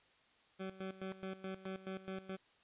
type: tone with tremolo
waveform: 20% pulse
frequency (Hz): 190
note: F#3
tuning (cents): +46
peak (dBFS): -36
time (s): 0.59-2.37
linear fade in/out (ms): 20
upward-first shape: square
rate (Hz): 4.7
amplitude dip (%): 80
effects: white hiss -69 dBFS RMS until 2.63 s + resampled to 8000 Hz